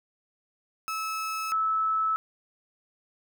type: tone pair in turn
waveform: 35% pulse / sine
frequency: 1300 / 1305 Hz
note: E6 / E6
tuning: -24 / -18 cents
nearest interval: unison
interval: 6 cents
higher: second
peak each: -28 / -23 dBFS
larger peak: second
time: 0.88-1.52 / 1.52-2.16 s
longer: neither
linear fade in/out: 0 ms
effects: none